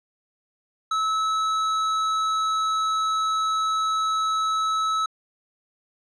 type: tone with tanh clipping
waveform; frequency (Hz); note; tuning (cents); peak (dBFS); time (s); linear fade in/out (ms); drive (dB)
sine; 1300; E6; -24; -23; 0.91-5.06; 5; 16
effects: low-pass 6000 Hz 12 dB/octave